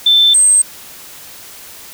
sine tone pair in turn, 3541 / 8301 Hz, A7 / C9, +10 / -15 cents, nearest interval octave + minor third, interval 1475 cents, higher second, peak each -6 dBFS, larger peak neither, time 0.06-0.34 / 0.34-0.62 s, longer neither, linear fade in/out 5 ms, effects white hiss -35 dBFS RMS until 1.93 s

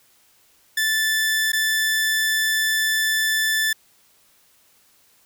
sawtooth tone with dropouts, 1756 Hz, A6, 4 cents flat, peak -15 dBFS, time 0.77-3.73 s, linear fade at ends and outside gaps 5 ms, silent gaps 1.52-1.531 s, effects white hiss -58 dBFS RMS until 5.25 s

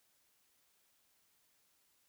silence, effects white hiss -74 dBFS RMS until 2.08 s

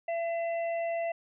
harmonic tone, 673 Hz, E5, 36 cents sharp, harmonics 1 / 3 / 4, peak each -29 / -42 / -45 dBFS, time 0.08-1.12 s, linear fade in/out 5 ms, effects none

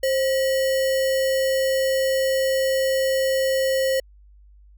sine tone with sample-and-hold, 530 Hz, C5, 22 cents sharp, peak -18 dBFS, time 0.03-4 s, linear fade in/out 5 ms, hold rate 2450 Hz, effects added 50 Hz sine -47 dBFS peak until 4.77 s

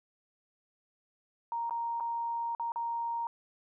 sine tone with dropouts, 932.3 Hz, A#5, in tune, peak -31 dBFS, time 1.52-3.27 s, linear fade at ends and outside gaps 1 ms, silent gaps 1.696-1.708 / 2-2.006 / 2.55-2.597 / 2.72-2.759 s, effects none

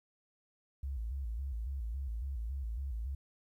sine tone with vibrato, 61.74 Hz, B1, in tune, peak -35 dBFS, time 0.83-3.15 s, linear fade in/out 5 ms, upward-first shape square, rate 3.6 Hz, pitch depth 170 cents each way, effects 12-bit

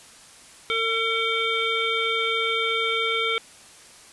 harmonic tone with a mistuned harmonic, 452.3 Hz, A4, 48 cents sharp, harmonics 1 / 3 / 5 / 7 / 8, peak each -28 / -28 / -26 / -29 / -30 dBFS, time 0.7-3.38 s, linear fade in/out 0 ms, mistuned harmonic 8, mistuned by -21 cents, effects white hiss -48 dBFS RMS until 4.12 s + resampled to 24000 Hz

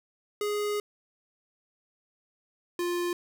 square tone pair in turn, 415.3 / 350.3 Hz, G#4 / F4, 0 / +5 cents, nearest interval minor third, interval 295 cents, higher first, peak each -28 dBFS, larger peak neither, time 0.41-0.8 / 2.79-3.13 s, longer first, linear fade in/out 2 ms, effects none

